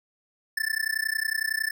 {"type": "tone with amplitude modulation", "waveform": "square", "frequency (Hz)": 1760, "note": "A6", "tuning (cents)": 0, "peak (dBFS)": -22, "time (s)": [0.57, 1.71], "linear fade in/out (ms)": 5, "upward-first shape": "sine", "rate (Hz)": 30.9, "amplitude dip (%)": 100, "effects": []}